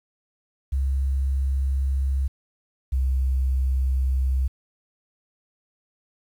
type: tone pair in turn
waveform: sine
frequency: 67.4 / 65.44 Hz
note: C#2 / C2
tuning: -48 / +1 cents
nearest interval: minor second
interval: 51 cents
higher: first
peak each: -20 / -19 dBFS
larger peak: second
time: 0.72-2.28 / 2.92-4.48 s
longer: neither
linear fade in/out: 10 ms
effects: 9-bit